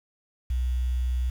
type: tone with quantisation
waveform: sine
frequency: 62.2 Hz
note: B1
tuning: 13 cents sharp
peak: -23 dBFS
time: 0.5-1.3 s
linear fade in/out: 5 ms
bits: 8
effects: none